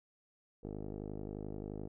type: tone with low-pass filter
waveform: 10% pulse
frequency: 51.5 Hz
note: G#1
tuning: 14 cents flat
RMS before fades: -43 dBFS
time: 0.63-1.88 s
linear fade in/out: 10 ms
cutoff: 480 Hz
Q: 5.8
effects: none